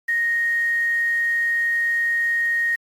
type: tone with quantisation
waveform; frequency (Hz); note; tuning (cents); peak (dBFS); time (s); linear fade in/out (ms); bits
sine; 1864.7; A#6; 0; -18; 0.08-2.76; 10; 7
effects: AAC 48 kbps